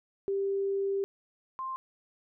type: tone pair in turn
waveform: sine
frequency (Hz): 393.8 / 1051.3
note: G4 / C6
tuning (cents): +8 / +8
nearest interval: octave + perfect fourth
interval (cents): 1700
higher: second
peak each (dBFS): -27 / -33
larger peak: first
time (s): 0.28-1.04 / 1.59-1.76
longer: first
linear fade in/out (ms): 0
effects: none